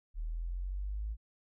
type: exponential sweep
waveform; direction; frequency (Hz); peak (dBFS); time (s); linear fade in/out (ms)
sine; up; 38.37 to 55; -34; 0.14-1.17; 50
effects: none